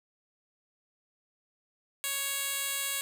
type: tone with band-pass filter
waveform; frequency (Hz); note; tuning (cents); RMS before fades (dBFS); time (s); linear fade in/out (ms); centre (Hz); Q
10% pulse; 554.4; C#5; 0; -33; 2.04-3.01; 0; 12000; 0.54
effects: none